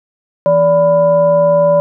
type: tone with frequency modulation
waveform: sine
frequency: 580 Hz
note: D5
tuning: 22 cents flat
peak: -7 dBFS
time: 0.46-1.8 s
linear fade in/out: 0 ms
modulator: 414 Hz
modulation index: 0.52
effects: none

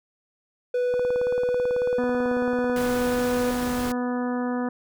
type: tone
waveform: triangle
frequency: 493.9 Hz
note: B4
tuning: in tune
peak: -19 dBFS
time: 0.74-3.51 s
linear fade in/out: 5 ms
type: click train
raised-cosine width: 1 ms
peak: -21 dBFS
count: 33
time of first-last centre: 0.94-2.698 s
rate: 18.2 Hz
type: harmonic tone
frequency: 246.9 Hz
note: B3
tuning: in tune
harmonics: 1 / 2 / 3 / 4 / 5 / 6 / 7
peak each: -25 / -31 / -35 / -37 / -39 / -41 / -42 dBFS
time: 1.98-4.69 s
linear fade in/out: 5 ms
type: noise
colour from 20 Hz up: pink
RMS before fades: -34 dBFS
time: 2.76-3.92 s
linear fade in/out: 2 ms
effects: none

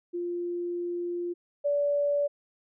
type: tone pair in turn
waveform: sine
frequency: 349.2 / 576.5 Hz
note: F4 / D5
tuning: 0 / -32 cents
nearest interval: major sixth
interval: 868 cents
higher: second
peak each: -29 / -23 dBFS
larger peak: second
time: 0.13-1.34 / 1.64-2.28 s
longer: first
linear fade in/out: 20 ms
effects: none

